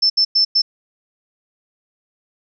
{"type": "tone bursts at uneven times", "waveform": "sine", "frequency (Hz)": 5300, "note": "E8", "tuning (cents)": 9, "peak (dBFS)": -11, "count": 4, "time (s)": [[0.02, 0.1], [0.17, 0.25], [0.35, 0.45], [0.55, 0.62]], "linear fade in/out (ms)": 10, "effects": []}